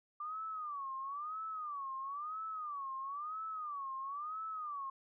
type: tone with vibrato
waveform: sine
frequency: 1179 Hz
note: D6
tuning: 6 cents sharp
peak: -39 dBFS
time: 0.2-4.9 s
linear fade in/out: 5 ms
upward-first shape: sine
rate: 1 Hz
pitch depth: 180 cents each way
effects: none